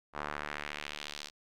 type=tone with band-pass filter sweep; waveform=sawtooth; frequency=74 Hz; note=D2; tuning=14 cents sharp; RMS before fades=-41 dBFS; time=0.13-1.31 s; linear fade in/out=50 ms; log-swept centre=1100 to 4700 Hz; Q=1.5; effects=none